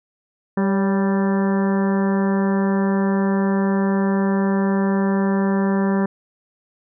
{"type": "harmonic tone with a mistuned harmonic", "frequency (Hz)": 196, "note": "G3", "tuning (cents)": 0, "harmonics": [1, 2, 3, 4, 5, 6, 7, 8, 9], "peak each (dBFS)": [-17, -24, -29, -33, -30, -36, -38, -37, -35], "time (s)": [0.57, 6.06], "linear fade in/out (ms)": 5, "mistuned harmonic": 3, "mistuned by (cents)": -47, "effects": []}